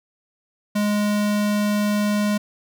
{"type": "tone", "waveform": "square", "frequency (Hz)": 207.7, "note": "G#3", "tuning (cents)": 0, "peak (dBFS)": -19, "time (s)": [0.75, 2.38], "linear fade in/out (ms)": 10, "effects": []}